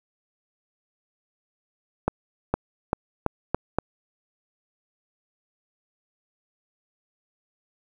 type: accelerating click train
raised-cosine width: 1 ms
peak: -7 dBFS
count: 6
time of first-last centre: 2.08-3.786 s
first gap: 460 ms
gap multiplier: 0.85
effects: 8-bit